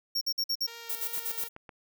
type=tone bursts; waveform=square; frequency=5520 Hz; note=F8; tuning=21 cents flat; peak=-27 dBFS; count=5; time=0.15-0.669 s; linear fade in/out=10 ms; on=63 ms; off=51 ms
type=tone with vibrato; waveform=5% pulse; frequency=463.3 Hz; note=A#4; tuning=11 cents flat; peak=-31 dBFS; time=0.67-1.48 s; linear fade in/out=10 ms; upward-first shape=triangle; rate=2.6 Hz; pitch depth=13 cents each way
type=noise with tremolo; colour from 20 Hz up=violet; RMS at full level=-32 dBFS; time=0.89-1.49 s; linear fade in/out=10 ms; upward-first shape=square; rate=8.2 Hz; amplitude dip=70%
type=click train; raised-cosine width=0.5 ms; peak=-30 dBFS; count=5; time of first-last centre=1.18-1.692 s; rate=7.81 Hz
effects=none